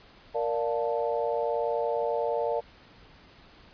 sine chord, Bb major seventh, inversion none, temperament equal, 466.2 / 587.3 / 698.5 / 880 Hz, Bb4 / D5 / F5 / A5, 0 / 0 / 0 / 0 cents, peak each -29 / -30 / -33 / -34 dBFS, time 0.34-2.61 s, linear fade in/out 20 ms, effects pink hiss -54 dBFS RMS until 3.73 s + resampled to 11025 Hz

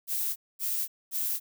violet noise bursts, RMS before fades -30 dBFS, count 3, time 0.07-1.4 s, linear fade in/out 50 ms, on 290 ms, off 230 ms, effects none

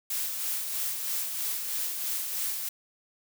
blue noise with tremolo, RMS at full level -30 dBFS, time 0.1-2.69 s, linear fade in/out 5 ms, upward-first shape sine, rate 3.1 Hz, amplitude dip 40%, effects none

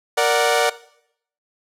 sawtooth chord, Bb augmented, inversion none, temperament equal, 466.2 / 587.3 / 740 Hz, Bb4 / D5 / F#5, 0 / 0 / 0 cents, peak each -16 dBFS, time 0.17-0.7 s, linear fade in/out 10 ms, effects noise-tail reverb RT60 0.7 s tail -18 dB re dry + low-pass 12000 Hz 12 dB/octave

